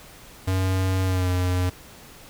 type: tone with pitch glide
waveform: square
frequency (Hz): 94 to 90.64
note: F#2 to F#2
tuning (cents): +28 to -35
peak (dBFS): -21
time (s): 0.47-1.7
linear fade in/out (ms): 10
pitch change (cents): -63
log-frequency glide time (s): 1.04-1.29
effects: pink hiss -46 dBFS RMS until 2.29 s